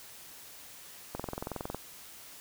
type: click train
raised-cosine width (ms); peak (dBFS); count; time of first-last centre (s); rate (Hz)
1; -21; 14; 1.15-1.746; 21.8
effects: white hiss -50 dBFS RMS until 2.4 s